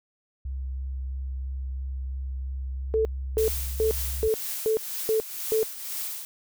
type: tone with vibrato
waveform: sine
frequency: 65.8 Hz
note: C2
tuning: 10 cents sharp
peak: -29 dBFS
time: 0.45-4.28 s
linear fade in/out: 5 ms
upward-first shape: sine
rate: 3 Hz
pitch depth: 13 cents each way
type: tone bursts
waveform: sine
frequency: 440 Hz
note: A4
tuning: in tune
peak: -20 dBFS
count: 7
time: 2.94-5.63 s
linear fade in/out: 0 ms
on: 110 ms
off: 320 ms
type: noise with tremolo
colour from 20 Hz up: blue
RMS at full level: -31 dBFS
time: 3.38-6.25 s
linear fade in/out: 0 ms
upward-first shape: triangle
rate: 2 Hz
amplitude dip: 65%
effects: none